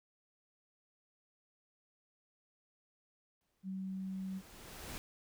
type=noise with exponential growth; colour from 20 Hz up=pink; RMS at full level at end=-44 dBFS; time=3.41-4.98 s; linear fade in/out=0 ms; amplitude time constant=340 ms
type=tone; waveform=sine; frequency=190 Hz; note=F#3; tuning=46 cents sharp; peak=-38 dBFS; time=3.63-4.42 s; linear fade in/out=50 ms
effects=none